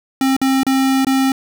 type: tone with dropouts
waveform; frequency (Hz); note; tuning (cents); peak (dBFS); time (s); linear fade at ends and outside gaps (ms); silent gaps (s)
square; 266.6; C4; +33; -13; 0.21-1.32; 2; 0.366-0.415 / 0.633-0.666 / 1.048-1.068
effects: none